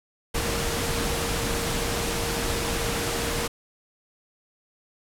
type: tone in noise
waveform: sine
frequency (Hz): 466.2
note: A#4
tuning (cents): 0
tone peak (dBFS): -33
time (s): 0.34-3.48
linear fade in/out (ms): 10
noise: pink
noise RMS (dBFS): -27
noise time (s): 0.34-3.48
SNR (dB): -9
effects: low-pass 12000 Hz 12 dB/octave

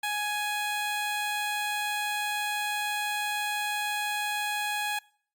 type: tone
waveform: 15% pulse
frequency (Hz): 834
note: G#5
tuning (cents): +7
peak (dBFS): -22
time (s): 0.03-4.99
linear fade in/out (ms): 5
effects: noise-tail reverb RT60 0.5 s tail -23 dB re dry + Opus 48 kbps

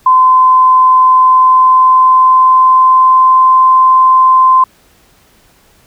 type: tone with pitch glide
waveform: sine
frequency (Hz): 1028 to 1036.9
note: C6 to C6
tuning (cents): -31 to -16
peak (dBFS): -3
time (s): 0.06-4.64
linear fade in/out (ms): 5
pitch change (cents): +15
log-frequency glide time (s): 1.03-3.64
effects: pink hiss -48 dBFS RMS until 5.86 s

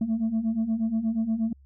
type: beating tone pair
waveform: sine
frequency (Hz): 218.2 / 226.6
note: A3 / A#3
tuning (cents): -14 / -49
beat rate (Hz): 8.4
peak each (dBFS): -27 / -23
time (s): 0.01-1.53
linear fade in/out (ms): 5
effects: tanh soft clip ceiling -20 dBFS + added 68 Hz sine -51 dBFS peak until 1.65 s

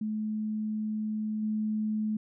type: tone with level steps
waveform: sine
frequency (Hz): 215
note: A3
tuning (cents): -40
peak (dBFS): -29 / -27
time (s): 0.01-2.17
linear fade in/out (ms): 5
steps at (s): 1.42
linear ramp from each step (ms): 10
effects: none

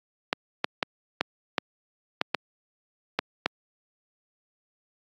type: clicks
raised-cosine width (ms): 0.3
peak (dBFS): -6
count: 9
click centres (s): 0.329 / 0.644 / 0.828 / 1.21 / 1.582 / 2.214 / 2.347 / 3.19 / 3.46
effects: high-pass 200 Hz 12 dB/octave + AAC 64 kbps

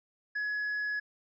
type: tone with tanh clipping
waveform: sine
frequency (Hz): 1688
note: G#6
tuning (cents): +28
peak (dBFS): -31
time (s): 0.35-1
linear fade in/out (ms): 10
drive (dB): 2
effects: resampled to 16000 Hz

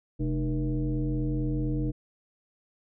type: tone with frequency modulation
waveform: sine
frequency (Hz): 130.81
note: C3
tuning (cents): 0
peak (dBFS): -25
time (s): 0.19-1.92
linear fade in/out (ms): 20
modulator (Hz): 173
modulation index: 1.3
effects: none

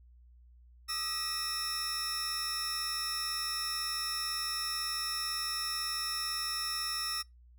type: tone cluster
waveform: sawtooth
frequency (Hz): 1224 / 1302 / 1917 / 5400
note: D#6 / E6 / A#6 / E8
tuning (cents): -29 / -22 / +48 / +41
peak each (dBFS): -39 / -39 / -40 / -32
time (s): 0.88-7.23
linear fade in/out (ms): 20
effects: noise-tail reverb RT60 0.2 s tail -26 dB re dry + added 60 Hz sine -55 dBFS peak until 7.58 s

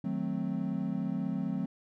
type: chord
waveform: triangle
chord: D# diminished seventh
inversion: none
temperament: equal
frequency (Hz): 155.56 / 185 / 220 / 261.6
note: D#3 / F#3 / A3 / C4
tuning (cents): 0 / 0 / 0 / 0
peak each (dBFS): -37 / -32 / -34 / -34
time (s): 0.04-1.66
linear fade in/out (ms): 5
effects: none

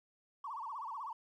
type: tone with vibrato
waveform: triangle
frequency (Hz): 1008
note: B5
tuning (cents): +35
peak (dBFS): -36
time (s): 0.44-1.13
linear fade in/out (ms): 5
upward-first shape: sine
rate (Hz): 16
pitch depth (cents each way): 240
effects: tanh soft clip ceiling -38 dBFS

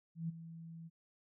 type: tone with ADSR envelope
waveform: sine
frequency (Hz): 164.81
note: E3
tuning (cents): 0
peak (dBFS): -34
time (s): 0.15-0.9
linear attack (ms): 140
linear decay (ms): 16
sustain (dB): -13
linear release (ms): 34
effects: none

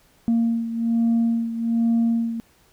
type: beating tone pair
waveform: sine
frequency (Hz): 230.5 / 231.7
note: A#3 / A#3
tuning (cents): -19 / -10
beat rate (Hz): 1.2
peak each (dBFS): -18 / -23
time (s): 0.28-2.4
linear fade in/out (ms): 0
effects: tanh soft clip ceiling -14 dBFS + pink hiss -58 dBFS RMS until 2.72 s

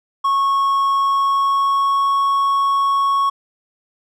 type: tone with pitch glide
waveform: triangle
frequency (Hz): 1100 to 1106.4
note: C#6 to C#6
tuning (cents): -14 to -4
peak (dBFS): -12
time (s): 0.24-3.3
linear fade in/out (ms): 10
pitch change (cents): +10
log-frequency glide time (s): 0.93-2.11
effects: none

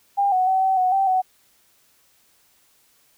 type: tone with pitch steps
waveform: sine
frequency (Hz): 801 / 741 / 759 / 764 / 738 / 777 / 747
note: G5 / F#5 / F#5 / G5 / F#5 / G5 / F#5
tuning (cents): +37 / +2 / +44 / -45 / -5 / -16 / +16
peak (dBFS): -16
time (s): 0.17-1.22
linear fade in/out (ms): 20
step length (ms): 150
effects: white hiss -60 dBFS RMS until 3.17 s

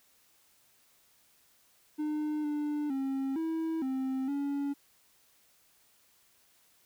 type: tone with pitch steps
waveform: triangle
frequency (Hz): 302.7 / 296.6 / 269.4 / 323.9 / 263.5 / 282.5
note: D#4 / D4 / C#4 / E4 / C4 / C#4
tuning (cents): -48 / +17 / -49 / -30 / +12 / +33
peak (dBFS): -28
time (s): 1.98-4.74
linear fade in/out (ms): 20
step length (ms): 460
effects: white hiss -66 dBFS RMS until 6.85 s

